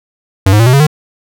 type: tone with pitch steps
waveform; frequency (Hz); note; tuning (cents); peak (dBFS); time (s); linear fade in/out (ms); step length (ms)
square; 95.9 / 105.19 / 115.37 / 126.54 / 138.79 / 152.23; G2 / G#2 / A#2 / B2 / C#3 / D#3; -37 / +23 / -17 / +43 / +2 / -38; -5; 0.46-0.868; 5; 68
effects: none